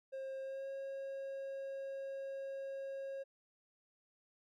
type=tone with pitch glide; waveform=triangle; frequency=534 to 543.6 Hz; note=C5 to C#5; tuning=+35 to -34 cents; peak=-39 dBFS; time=0.12-3.24 s; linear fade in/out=20 ms; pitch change=+31 cents; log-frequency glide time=0.42-0.68 s; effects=none